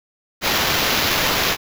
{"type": "noise with sample-and-hold", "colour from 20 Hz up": "white", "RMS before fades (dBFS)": -19, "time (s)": [0.41, 1.57], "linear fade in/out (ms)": 50, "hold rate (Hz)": 8820, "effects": []}